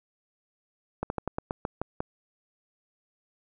slowing click train, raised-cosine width 1 ms, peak -15 dBFS, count 9, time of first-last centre 1.03-2.005 s, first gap 71 ms, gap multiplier 1.15, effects none

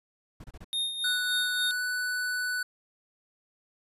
brown noise bursts, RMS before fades -44 dBFS, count 4, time 0.4-0.645 s, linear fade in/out 5 ms, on 41 ms, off 27 ms
square tone with tremolo, 3686 Hz, A#7, 20 cents flat, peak -27 dBFS, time 0.73-1.71 s, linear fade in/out 0 ms, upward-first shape sine, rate 3.5 Hz, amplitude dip 60%
square tone with pitch glide, 1480 to 1489.4 Hz, F#6 to F#6, 0 to +11 cents, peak -29 dBFS, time 1.04-2.63 s, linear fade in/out 5 ms, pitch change +11 cents, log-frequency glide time 1.72-1.82 s
effects resampled to 32000 Hz

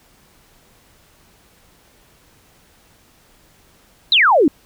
sine exponential sweep, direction down, 4123 to 261.6 Hz, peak -9 dBFS, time 4.12-4.48 s, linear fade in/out 2 ms, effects pink hiss -53 dBFS RMS until 4.65 s

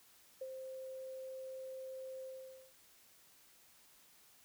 sine tone with ADSR envelope, 524 Hz, C5, 2 cents sharp, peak -39 dBFS, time 0.41-2.73 s, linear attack 7 ms, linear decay 43 ms, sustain -5 dB, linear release 500 ms, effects white hiss -65 dBFS RMS until 4.44 s

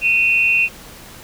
sine tone pair together, 2500 / 2722 Hz, D#7 / F7, +8 / -45 cents, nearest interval minor second, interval 147 cents, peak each -15 dBFS, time 0.01-0.69 s, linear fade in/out 50 ms, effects pink hiss -39 dBFS RMS until 1.23 s

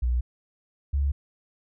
sine tone pair in turn, 60.8 / 70.15 Hz, B1 / C#2, -26 / +21 cents, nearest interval major second, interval 247 cents, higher second, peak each -21 dBFS, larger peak neither, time 0.02-0.21 / 0.93-1.12 s, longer neither, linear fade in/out 10 ms, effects none

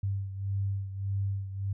sine beating tone pair, 98 / 99.7 Hz, G2 / G2, 0 / +30 cents, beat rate 1.7 Hz, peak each -30 / -36 dBFS, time 0.03-1.73 s, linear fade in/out 5 ms, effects none

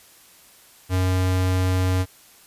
square tone, 92.5 Hz, F#2, in tune, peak -19 dBFS, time 0.89-2.06 s, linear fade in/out 50 ms, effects white hiss -51 dBFS RMS until 2.46 s + resampled to 32000 Hz

